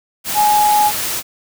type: tone in noise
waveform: sine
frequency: 838 Hz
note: G#5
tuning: 15 cents sharp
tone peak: -10 dBFS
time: 0.34-0.92 s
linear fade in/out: 50 ms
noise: white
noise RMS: -21 dBFS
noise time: 0.24-1.23 s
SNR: +8 dB
effects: none